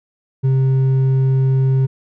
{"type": "tone with hard clipping", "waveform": "sine", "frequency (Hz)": 132.6, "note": "C3", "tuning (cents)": 23, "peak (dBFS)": -13, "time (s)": [0.43, 1.87], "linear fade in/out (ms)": 20, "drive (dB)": 4, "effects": []}